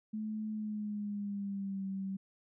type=tone with pitch glide; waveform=sine; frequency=215.6 to 193.19 Hz; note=A3 to G3; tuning=-35 to -25 cents; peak=-35 dBFS; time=0.13-2.17 s; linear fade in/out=10 ms; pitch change=-190 cents; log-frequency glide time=0.51-1.85 s; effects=none